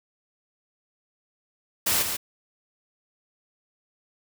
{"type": "noise with echo", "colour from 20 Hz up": "white", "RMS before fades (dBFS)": -23, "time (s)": [1.86, 2.03], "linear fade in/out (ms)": 10, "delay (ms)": 140, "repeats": 1, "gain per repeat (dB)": -6, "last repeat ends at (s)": 2.17, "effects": []}